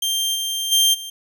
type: tone with level steps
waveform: sawtooth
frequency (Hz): 3170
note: G7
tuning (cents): +19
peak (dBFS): -16 / -19 / -10 / -27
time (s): 0.02-1.1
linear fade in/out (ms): 5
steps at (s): 0.34 / 0.71 / 0.93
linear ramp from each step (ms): 20
effects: none